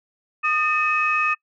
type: tone cluster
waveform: sine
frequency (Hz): 1230 / 1804 / 2552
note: D#6 / A6 / D#7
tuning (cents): -20 / +43 / +43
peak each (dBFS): -21 / -27 / -21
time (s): 0.43-1.35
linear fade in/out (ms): 20
effects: noise-tail reverb RT60 0.1 s tail -24 dB re dry + tanh soft clip ceiling -9 dBFS